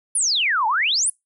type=exponential two-way sweep; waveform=sine; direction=down then up; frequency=10450 to 830.6 to 10450 Hz; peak=-17 dBFS; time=0.15-1.1 s; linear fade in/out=5 ms; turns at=0.67 s; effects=noise-tail reverb RT60 0.2 s tail -26 dB re dry